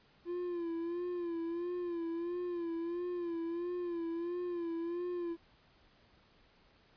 triangle tone with vibrato, 343.8 Hz, F4, 27 cents flat, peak -33 dBFS, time 0.25-5.37 s, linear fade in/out 50 ms, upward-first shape sine, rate 1.5 Hz, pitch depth 61 cents each way, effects pink hiss -66 dBFS RMS until 6.96 s + resampled to 11025 Hz

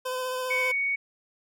25% pulse tone with vibrato, 510 Hz, C5, 44 cents flat, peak -25 dBFS, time 0.05-0.72 s, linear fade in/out 10 ms, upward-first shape triangle, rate 15 Hz, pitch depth 18 cents each way
sine tone, 2232 Hz, C#7, 11 cents sharp, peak -24 dBFS, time 0.5-0.96 s, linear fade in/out 10 ms
effects none

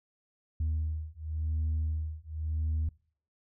sine beating tone pair, 77.78 / 78.7 Hz, D#2 / D#2, 0 / +20 cents, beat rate 0.92 Hz, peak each -31 dBFS, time 0.6-2.89 s, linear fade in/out 5 ms, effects noise-tail reverb RT60 0.5 s tail -25 dB re dry + tanh soft clip ceiling -25 dBFS

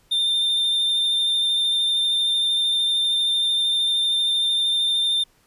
triangle tone with vibrato, 3599 Hz, A7, 38 cents sharp, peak -17 dBFS, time 0.11-5.24 s, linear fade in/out 10 ms, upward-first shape sine, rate 13 Hz, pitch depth 16 cents each way, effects pink hiss -60 dBFS RMS until 5.46 s + resampled to 32000 Hz

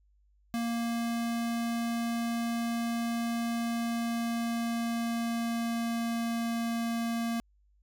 square tone with pitch glide, 233.1 to 231.6 Hz, A#3 to A#3, 0 to -11 cents, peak -30 dBFS, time 0.54-7.4 s, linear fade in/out 0 ms, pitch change -11 cents, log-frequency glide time 3.49-6.72 s, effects added 50 Hz sine -63 dBFS peak until 7.82 s

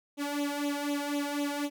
sawtooth tone with flanger, 288.2 Hz, D4, 33 cents flat, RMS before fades -32 dBFS, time 0.17-1.7 s, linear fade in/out 50 ms, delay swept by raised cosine 0.29 to 1.39 ms, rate 4 Hz, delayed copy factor +0.85, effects none

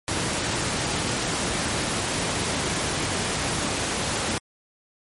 pink noise, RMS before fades -25 dBFS, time 0.08-4.38 s, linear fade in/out 0 ms, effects high-pass 80 Hz 12 dB/octave + MP3 48 kbps

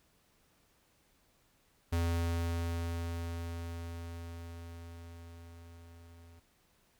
square tone with level ramp, 84.5 Hz, E2, 43 cents sharp, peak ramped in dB -29 to -55 dBFS, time 1.92-6.4 s, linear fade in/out 10 ms, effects pink hiss -70 dBFS RMS until 6.99 s

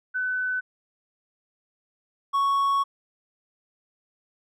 sine / triangle tone pair in turn, 1506 / 1110.2 Hz, F#6 / C#6, +30 / +2 cents, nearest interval perfect fourth, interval 528 cents, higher first, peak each -24 / -18 dBFS, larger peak second, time 0.14-0.61 / 2.33-2.84 s, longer second, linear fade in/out 20 ms, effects none

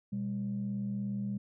sine tone pair together, 123.7 / 200.7 Hz, B2 / G3, +3 / +41 cents, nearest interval minor sixth, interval 838 cents, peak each -38 / -32 dBFS, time 0.12-1.38 s, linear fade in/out 10 ms, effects tanh soft clip ceiling -27 dBFS

